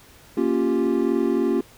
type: chord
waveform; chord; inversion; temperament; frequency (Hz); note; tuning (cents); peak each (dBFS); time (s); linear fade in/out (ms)
triangle; G half-diminished seventh; first; equal; 233.1 / 277.2 / 349.2 / 392; Bb3 / Db4 / F4 / G4; 0 / 0 / 0 / 0; -23 / -22 / -21 / -23; 0.37-1.61; 5
effects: pink hiss -50 dBFS RMS until 1.77 s